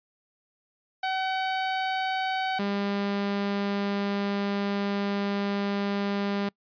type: tone pair in turn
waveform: sawtooth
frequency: 758 / 200.8 Hz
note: F#5 / G3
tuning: +42 / +42 cents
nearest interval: octave + major seventh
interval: 2300 cents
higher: first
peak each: -22 dBFS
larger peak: neither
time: 1.03-2.59 / 2.59-6.49 s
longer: second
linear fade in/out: 5 ms
effects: noise-tail reverb RT60 0.1 s tail -26 dB re dry + resampled to 11025 Hz